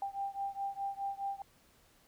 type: beating tone pair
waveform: sine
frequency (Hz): 790 / 794.8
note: G5 / G5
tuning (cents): +13 / +24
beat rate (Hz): 4.8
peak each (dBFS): -38 / -39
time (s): 0.02-1.42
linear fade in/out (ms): 2
effects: pink hiss -66 dBFS RMS until 2.07 s